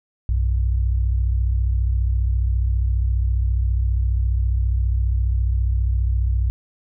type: tone pair together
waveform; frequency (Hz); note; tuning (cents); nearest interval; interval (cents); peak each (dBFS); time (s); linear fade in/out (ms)
sine; 60.85 / 95.6; B1 / G2; -25 / -43; minor sixth; 782; -17 / -24; 0.29-6.5; 0
effects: none